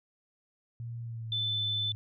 sine tone with pitch glide, 117.2 to 106.24 Hz, A#2 to G#2, +10 to +40 cents, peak -36 dBFS, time 0.8-1.95 s, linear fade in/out 0 ms, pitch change -170 cents, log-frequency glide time 1.02-1.62 s
sine tone with vibrato, 3520 Hz, A7, in tune, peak -29 dBFS, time 1.32-1.92 s, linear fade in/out 2 ms, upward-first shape triangle, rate 20 Hz, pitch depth 13 cents each way
effects none

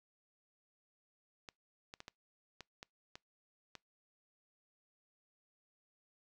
clicks, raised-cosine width 0.2 ms, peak -30 dBFS, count 8, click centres 1.488 / 1.939 / 2.004 / 2.081 / 2.607 / 2.829 / 3.155 / 3.753 s, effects noise-tail reverb RT60 0.2 s tail -26 dB re dry

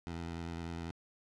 15% pulse tone with vibrato, 84 Hz, E2, 33 cents sharp, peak -33 dBFS, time 0.07-0.91 s, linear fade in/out 0 ms, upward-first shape sine, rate 10 Hz, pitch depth 28 cents each way, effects low-pass 6000 Hz 12 dB/octave

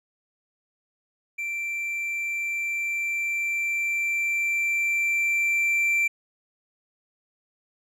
triangle tone with level ramp, 2349 Hz, D7, in tune, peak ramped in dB -26 to -18 dBFS, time 1.38-6.08 s, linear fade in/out 10 ms, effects none

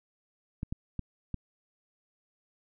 clicks, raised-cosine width 5 ms, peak -21 dBFS, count 4, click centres 0.631 / 0.725 / 0.993 / 1.343 s, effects none

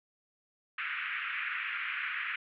white band-pass noise, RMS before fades -36 dBFS, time 0.78-2.36 s, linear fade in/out 5 ms, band 1300 to 2600 Hz, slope 48 dB/octave, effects none

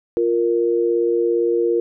sine tone pair together, 349.2 / 466.7 Hz, F4 / A#4, 0 / +2 cents, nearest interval perfect fourth, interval 502 cents, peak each -18 dBFS, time 0.17-1.8 s, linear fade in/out 0 ms, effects none

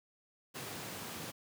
pink high-pass noise, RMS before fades -44 dBFS, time 0.54-1.32 s, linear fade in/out 20 ms, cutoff 110 Hz, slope 24 dB/octave, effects none

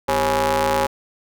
sawtooth ring-modulated tone, 146.83 Hz, D3, in tune, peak -10 dBFS, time 0.08-0.87 s, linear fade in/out 10 ms, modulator 690 Hz, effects none

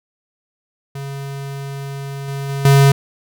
square tone with level steps, 138.59 Hz, C#3, in tune, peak -26 / -23 / -21 / -8 dBFS, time 0.95-2.92 s, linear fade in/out 5 ms, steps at 2.28 / 2.49 / 2.65 s, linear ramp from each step 2 ms, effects none

